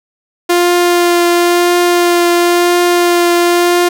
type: tone with vibrato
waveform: sawtooth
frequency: 349.3 Hz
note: F4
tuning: in tune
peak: -4 dBFS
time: 0.49-3.89 s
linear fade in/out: 10 ms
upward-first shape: triangle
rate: 0.97 Hz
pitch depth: 14 cents each way
effects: none